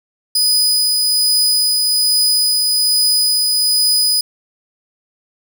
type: tone with tremolo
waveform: sawtooth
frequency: 4978 Hz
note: D#8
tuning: in tune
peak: -8 dBFS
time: 0.35-4.21 s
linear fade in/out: 5 ms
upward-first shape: triangle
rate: 1.2 Hz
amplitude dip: 25%
effects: none